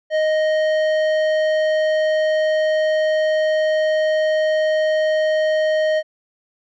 triangle tone with tanh clipping, 622.3 Hz, D#5, in tune, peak -17 dBFS, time 0.1-6.03 s, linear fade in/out 50 ms, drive 16 dB, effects none

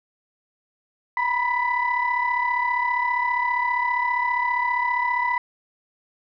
sine tone cluster, 958 / 993 / 1987 Hz, A#5 / B5 / B6, +47 / +9 / +10 cents, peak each -24 dBFS, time 1.17-5.38 s, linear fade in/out 2 ms, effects tanh soft clip ceiling -12 dBFS

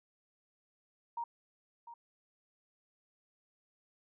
sine tone with echo, 937 Hz, A#5, 9 cents sharp, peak -35 dBFS, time 1.17-1.24 s, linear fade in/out 5 ms, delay 700 ms, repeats 1, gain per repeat -12 dB, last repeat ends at 1.94 s, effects none

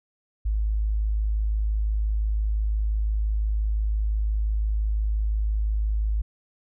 sine tone, 52.9 Hz, G#1, 33 cents sharp, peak -21 dBFS, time 0.45-6.22 s, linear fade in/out 10 ms, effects none

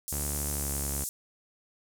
pink band-pass noise, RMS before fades -35 dBFS, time 0.08-1.09 s, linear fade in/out 0 ms, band 7200 to 13000 Hz, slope 24 dB/octave
sawtooth tone with pitch glide, 72.5 to 70.27 Hz, D2 to C#2, -22 to +24 cents, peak -29 dBFS, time 0.12-1.04 s, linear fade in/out 5 ms, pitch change -54 cents, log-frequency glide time 0.5-0.73 s
effects none

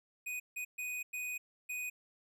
square tone bursts at uneven times, 2489 Hz, D#7, in tune, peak -38 dBFS, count 5, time 0.26-0.4 / 0.56-0.65 / 0.78-1.03 / 1.13-1.38 / 1.69-1.9 s, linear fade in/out 10 ms, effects none

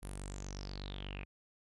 sawtooth tone with low-pass filter sweep, 48.26 Hz, G1, 26 cents flat, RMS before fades -44 dBFS, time 0.02-1.25 s, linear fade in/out 20 ms, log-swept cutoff 11000 to 2400 Hz, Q 9.8, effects none

